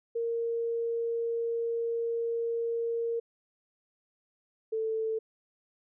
sine tone pair in turn, 463.7 / 443 Hz, A#4 / A4, -9 / +12 cents, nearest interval minor second, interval 79 cents, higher first, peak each -28 dBFS, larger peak neither, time 0.15-3.2 / 4.72-5.19 s, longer first, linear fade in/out 10 ms, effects none

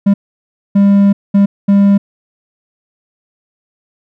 triangle tone bursts at uneven times, 199.8 Hz, G3, 33 cents sharp, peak -3 dBFS, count 4, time 0.06-0.14 / 0.75-1.13 / 1.34-1.46 / 1.68-1.98 s, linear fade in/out 10 ms, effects none

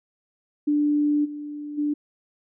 sine tone with level steps, 294.7 Hz, D4, 6 cents sharp, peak -18 / -31 / -21 dBFS, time 0.67-1.94 s, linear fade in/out 10 ms, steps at 1.24 / 1.77 s, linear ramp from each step 20 ms, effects none

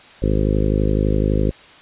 harmonic tone, 51.91 Hz, G#1, in tune, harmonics 1 / 2 / 3 / 4 / 5 / 6 / 7 / 8 / 9 / 10, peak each -19 / -22 / -24 / -25 / -26 / -27 / -27 / -28 / -29 / -29 dBFS, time 0.22-1.51 s, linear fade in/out 5 ms, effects white hiss -44 dBFS RMS until 1.81 s + resampled to 8000 Hz

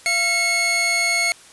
sawtooth tone pair together, 687.9 / 2184 Hz, F5 / C#7, -26 / -26 cents, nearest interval octave + minor sixth, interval 2000 cents, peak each -23 / -14 dBFS, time 0.06-1.32 s, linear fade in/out 0 ms, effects white hiss -46 dBFS RMS until 1.52 s + resampled to 24000 Hz

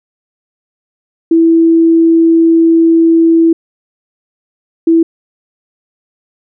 sine tone bursts at uneven times, 329.6 Hz, E4, in tune, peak -4 dBFS, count 2, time 1.31-3.53 / 4.87-5.03 s, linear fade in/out 5 ms, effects none

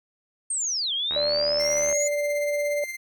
sine linear two-way sweep, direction down then up, 8710 to 3123 to 6960 Hz, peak -24 dBFS, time 0.5-2.08 s, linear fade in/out 5 ms, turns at 0.93 s
click train, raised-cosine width 0.5 ms, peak -21 dBFS, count 63, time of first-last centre 1.11-1.927 s, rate 75.9 Hz
sine tone with pitch glide, 587.3 to 582.9 Hz, D5 to D5, 0 to -13 cents, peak -23 dBFS, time 1.16-2.84 s, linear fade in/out 2 ms, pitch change -13 cents, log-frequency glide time 1.42-1.89 s
45% pulse tone with tremolo, 2093 Hz, C7, in tune, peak -29 dBFS, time 1.59-2.97 s, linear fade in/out 20 ms, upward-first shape sine, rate 17 Hz, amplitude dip 55%
effects none

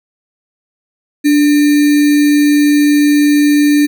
sine tone with sample-and-hold, 292.8 Hz, D4, 5 cents flat, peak -6 dBFS, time 1.24-3.87 s, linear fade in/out 20 ms, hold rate 2100 Hz, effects none

